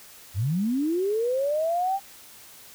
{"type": "linear sweep", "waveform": "sine", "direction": "up", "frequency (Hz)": [83, 799], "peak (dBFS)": -22, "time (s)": [0.34, 2], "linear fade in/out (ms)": 50, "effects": ["white hiss -48 dBFS RMS until 2.74 s"]}